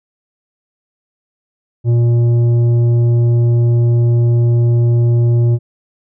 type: tone with tanh clipping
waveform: sine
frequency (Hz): 118.5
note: A#2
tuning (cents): +29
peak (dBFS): -10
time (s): 1.84-5.59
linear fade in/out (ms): 50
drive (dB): 8
effects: none